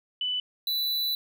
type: tone pair in turn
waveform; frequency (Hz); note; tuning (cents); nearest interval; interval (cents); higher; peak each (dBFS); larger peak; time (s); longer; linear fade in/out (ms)
sine / square; 2989 / 3973; F#7 / B7; +17 / +10; perfect fourth; 493; second; -26; neither; 0.21-0.4 / 0.67-1.15; second; 2
effects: none